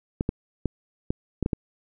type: clicks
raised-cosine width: 3 ms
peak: -11 dBFS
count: 7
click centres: 0.209 / 0.291 / 0.657 / 1.105 / 1.427 / 1.461 / 1.532 s
effects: none